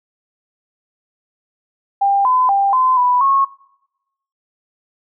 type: tone with pitch steps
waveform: sine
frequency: 796 / 1014 / 793 / 1026 / 989 / 1093 Hz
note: G5 / B5 / G5 / C6 / B5 / C#6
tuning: +26 / +45 / +20 / -34 / +2 / -25 cents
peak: -11 dBFS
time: 2.01-3.45 s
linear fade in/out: 10 ms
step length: 240 ms
effects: noise-tail reverb RT60 0.9 s tail -21 dB re dry